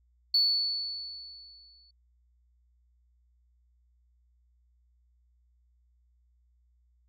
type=tone with exponential decay; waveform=sine; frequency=4446 Hz; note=C#8; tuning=4 cents sharp; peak=-19 dBFS; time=0.34-1.91 s; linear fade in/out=5 ms; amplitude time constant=340 ms; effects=tanh soft clip ceiling -15 dBFS + added 60 Hz sine -64 dBFS peak until 7.08 s